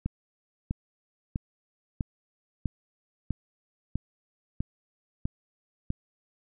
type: click train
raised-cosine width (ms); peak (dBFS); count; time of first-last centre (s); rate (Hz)
5; -16; 10; 0.06-5.904; 1.54
effects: none